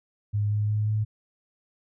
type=tone with pitch steps; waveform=sine; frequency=103.83 / 104.98 / 106.13 / 107.31 Hz; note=G#2 / G#2 / G#2 / A2; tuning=0 / +19 / +38 / -43 cents; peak=-22 dBFS; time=0.33-1.05 s; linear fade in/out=20 ms; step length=180 ms; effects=none